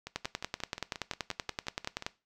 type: two click trains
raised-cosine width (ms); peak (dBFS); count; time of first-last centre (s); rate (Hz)
0.2; -15 / -22; 21 / 12; 0.16-2.065 / 0.07-2.024; 10.5 / 5.63
effects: noise-tail reverb RT60 0.3 s tail -19 dB re dry